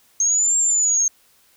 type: linear two-way sweep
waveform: sine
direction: up then down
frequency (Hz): 6400 to 7459 to 6400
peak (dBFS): -15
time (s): 0.2-1.08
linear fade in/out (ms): 2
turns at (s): 0.57
effects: white hiss -57 dBFS RMS until 1.56 s